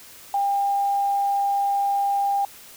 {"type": "tone", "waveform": "sine", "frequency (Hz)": 800, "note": "G5", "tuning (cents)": 35, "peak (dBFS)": -19, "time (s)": [0.34, 2.45], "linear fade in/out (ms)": 2, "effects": ["white hiss -45 dBFS RMS until 2.76 s"]}